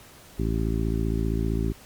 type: harmonic tone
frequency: 55.3 Hz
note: A1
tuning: 9 cents sharp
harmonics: 1 / 2 / 3 / 4 / 5 / 6 / 7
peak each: -26 / -29 / -31 / -32 / -33 / -34 / -34 dBFS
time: 0.38-1.73 s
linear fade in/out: 20 ms
effects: pink hiss -49 dBFS RMS until 1.85 s + MP3 96 kbps